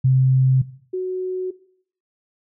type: tone pair in turn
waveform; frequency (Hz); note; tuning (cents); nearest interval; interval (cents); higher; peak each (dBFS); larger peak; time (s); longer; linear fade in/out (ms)
sine; 130.81 / 370; C3 / F#4; 0 / 0; octave + tritone; 1800; second; -12 / -21; first; 0.04-0.62 / 0.93-1.51; neither; 10
effects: noise-tail reverb RT60 0.6 s tail -18 dB re dry